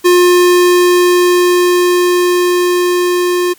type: tone with level ramp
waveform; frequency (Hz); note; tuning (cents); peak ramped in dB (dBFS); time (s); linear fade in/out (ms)
square; 356.1; F4; +34; -5 to -11; 0.04-3.54; 20
effects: white hiss -44 dBFS RMS until 3.58 s + MP3 96 kbps